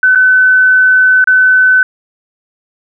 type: tone with dropouts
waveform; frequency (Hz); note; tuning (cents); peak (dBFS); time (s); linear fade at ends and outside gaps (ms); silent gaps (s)
sine; 1512; F#6; +37; -4; 0.03-1.83; 2; 0.15-0.156 / 1.242-1.273
effects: none